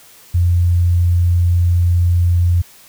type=tone; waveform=sine; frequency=87.31 Hz; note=F2; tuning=in tune; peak=-10 dBFS; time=0.34-2.62 s; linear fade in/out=10 ms; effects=white hiss -44 dBFS RMS until 2.88 s